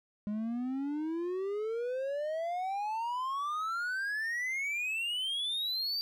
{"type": "exponential sweep", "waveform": "triangle", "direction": "up", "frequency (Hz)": [205.1, 4699], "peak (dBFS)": -30, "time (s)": [0.27, 6.01], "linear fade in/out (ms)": 0, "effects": []}